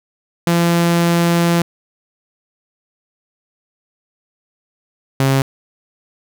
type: tone pair in turn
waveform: sawtooth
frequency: 170.6 / 135.05 Hz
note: F3 / C#3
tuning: -40 / -45 cents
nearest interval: major third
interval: 405 cents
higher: first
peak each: -8 dBFS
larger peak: neither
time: 0.47-1.62 / 5.2-5.42 s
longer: first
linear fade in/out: 2 ms
effects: none